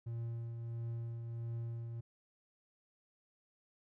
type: tone with tremolo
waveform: triangle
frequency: 116.3 Hz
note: A#2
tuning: 4 cents flat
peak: -35 dBFS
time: 0.06-2.01 s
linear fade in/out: 10 ms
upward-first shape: triangle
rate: 1.5 Hz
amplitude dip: 40%
effects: none